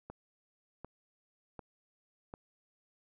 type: click train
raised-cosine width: 1 ms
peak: -30 dBFS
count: 4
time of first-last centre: 0.1-2.339 s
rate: 1.34 Hz
effects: none